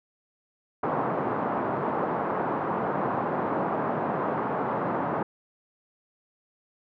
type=band-pass noise; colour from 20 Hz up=white; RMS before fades=-28 dBFS; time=0.83-5.23 s; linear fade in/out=5 ms; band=130 to 1100 Hz; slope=24 dB/octave; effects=none